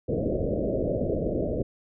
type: low-pass noise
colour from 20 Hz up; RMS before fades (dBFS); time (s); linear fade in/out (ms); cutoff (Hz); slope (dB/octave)
white; -27; 0.08-1.63; 10; 630; 96
effects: none